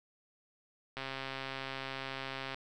click train, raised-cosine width 0.3 ms, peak -23 dBFS, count 212, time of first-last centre 0.97-2.545 s, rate 134 Hz, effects none

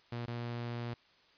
sawtooth tone with dropouts, 119.1 Hz, A#2, 38 cents sharp, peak -33 dBFS, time 0.12-0.94 s, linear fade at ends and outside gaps 5 ms, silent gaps 0.26-0.278 s, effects white hiss -65 dBFS RMS until 1.37 s + resampled to 11025 Hz

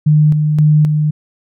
sine tone with tremolo, 151.7 Hz, D#3, 44 cents flat, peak -6 dBFS, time 0.06-1.11 s, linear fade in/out 10 ms, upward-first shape square, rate 1.9 Hz, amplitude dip 40%, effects none

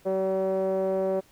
5% pulse tone with low-pass filter, 190.5 Hz, G3, 49 cents flat, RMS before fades -26 dBFS, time 0.05-1.21 s, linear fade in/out 20 ms, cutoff 500 Hz, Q 7.5, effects pink hiss -59 dBFS RMS until 1.31 s

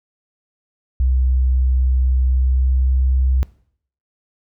sine tone with pitch glide, 64 to 64.86 Hz, C2 to C2, -38 to -15 cents, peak -13 dBFS, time 1-3.43 s, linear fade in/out 0 ms, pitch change +23 cents, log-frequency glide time 2.29-3.02 s, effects noise-tail reverb RT60 0.6 s tail -20 dB re dry

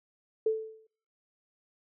sine tone with exponential decay, 440 Hz, A4, in tune, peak -21 dBFS, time 0.46-0.87 s, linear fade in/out 5 ms, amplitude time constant 88 ms, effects noise-tail reverb RT60 0.5 s tail -21 dB re dry

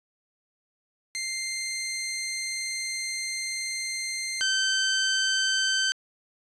15% pulse tone pair in turn, 2093 / 1544.2 Hz, C7 / G6, 0 / -26 cents, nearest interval perfect fourth, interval 526 cents, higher first, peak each -23 / -16 dBFS, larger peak second, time 1.15-4.41 / 4.41-5.92 s, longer first, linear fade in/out 0 ms, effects resampled to 22050 Hz

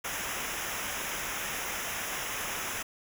pink noise with comb filter, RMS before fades -35 dBFS, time 0.04-2.83 s, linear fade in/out 10 ms, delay 0.23 ms, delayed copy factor -0.8, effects none

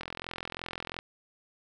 click train, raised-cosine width 0.3 ms, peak -20 dBFS, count 43, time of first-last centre 0.01-0.989 s, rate 42.9 Hz, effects none

